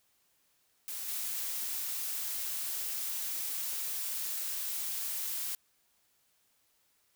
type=noise with level steps; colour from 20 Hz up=blue; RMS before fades=-39 / -36 dBFS; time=0.88-5.55 s; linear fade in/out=0 ms; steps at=1.08 s; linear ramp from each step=5 ms; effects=white hiss -72 dBFS RMS until 7.15 s